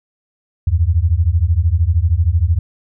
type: beating tone pair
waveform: sine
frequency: 77.78 / 90.78 Hz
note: D#2 / F#2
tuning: 0 / -32 cents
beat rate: 13 Hz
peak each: -14 dBFS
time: 0.67-2.59 s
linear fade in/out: 5 ms
effects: none